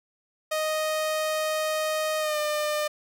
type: tone with pitch glide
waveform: sawtooth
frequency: 622.3 to 601.8 Hz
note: D#5 to D5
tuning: 0 to +42 cents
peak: -21 dBFS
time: 0.51-2.88 s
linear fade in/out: 10 ms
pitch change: -58 cents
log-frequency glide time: 2.19-2.38 s
effects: none